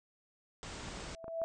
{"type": "low-pass noise", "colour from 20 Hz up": "pink", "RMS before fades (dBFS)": -45, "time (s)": [0.63, 1.15], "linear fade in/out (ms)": 0, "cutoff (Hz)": 8500, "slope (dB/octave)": 96}
{"type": "clicks", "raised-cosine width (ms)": 1, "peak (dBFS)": -33, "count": 6, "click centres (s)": [0.886, 0.973, 1.024, 1.243, 1.281, 1.417]}
{"type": "tone with exponential growth", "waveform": "sine", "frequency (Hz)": 659.3, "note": "E5", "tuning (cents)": 0, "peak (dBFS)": -30, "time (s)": [0.93, 1.44], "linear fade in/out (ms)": 0, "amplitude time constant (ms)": 110}
{"effects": []}